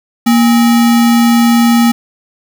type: tone with sample-and-hold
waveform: sine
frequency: 234.7 Hz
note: A#3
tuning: 12 cents sharp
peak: -5 dBFS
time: 0.26-1.92 s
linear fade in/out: 10 ms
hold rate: 1050 Hz
effects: none